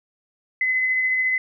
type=tone with tremolo; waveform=sine; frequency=2031 Hz; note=B6; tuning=48 cents sharp; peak=-17 dBFS; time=0.61-1.38 s; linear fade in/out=2 ms; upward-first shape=triangle; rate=14 Hz; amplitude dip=30%; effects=none